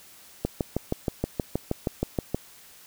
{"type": "click train", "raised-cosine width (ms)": 2, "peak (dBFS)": -11, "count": 13, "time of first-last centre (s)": [0.45, 2.346], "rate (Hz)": 6.33, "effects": ["white hiss -51 dBFS RMS until 2.86 s"]}